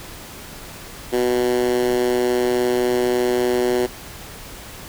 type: tone with high-pass filter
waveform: 10% pulse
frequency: 123.47 Hz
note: B2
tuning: in tune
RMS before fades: -19 dBFS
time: 1.12-3.87 s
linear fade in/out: 20 ms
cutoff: 330 Hz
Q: 4.3
effects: pink hiss -37 dBFS RMS until 4.88 s